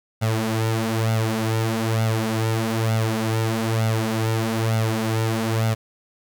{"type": "tone with flanger", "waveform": "sawtooth", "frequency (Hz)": 111.7, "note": "A2", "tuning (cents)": 27, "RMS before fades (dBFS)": -22, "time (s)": [0.21, 5.75], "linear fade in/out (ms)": 20, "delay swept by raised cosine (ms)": [1.4, 6.8], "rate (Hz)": 1.1, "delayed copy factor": 0.7, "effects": ["9-bit"]}